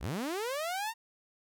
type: linear sweep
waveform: sawtooth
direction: up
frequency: 38.71 to 932.3 Hz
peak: -29 dBFS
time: 0-0.94 s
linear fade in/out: 50 ms
effects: none